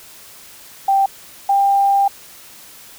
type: tone pair in turn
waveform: sine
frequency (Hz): 784 / 794.5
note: G5 / G5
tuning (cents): 0 / +23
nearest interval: unison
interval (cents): 23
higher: second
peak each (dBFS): -11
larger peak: neither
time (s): 0.88-1.06 / 1.49-2.08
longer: second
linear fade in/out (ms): 5
effects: white hiss -41 dBFS RMS until 2.98 s